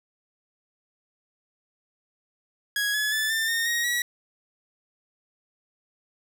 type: tone with pitch steps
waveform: sawtooth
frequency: 1661.2 / 1703 / 1745.8 / 1789.7 / 1834.7 / 1880.9 / 1928.2 Hz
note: G#6 / G#6 / A6 / A6 / A#6 / A#6 / B6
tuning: 0 / +43 / -14 / +29 / -28 / +15 / -42 cents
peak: -20 dBFS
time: 2.76-4.02 s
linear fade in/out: 2 ms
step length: 180 ms
effects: none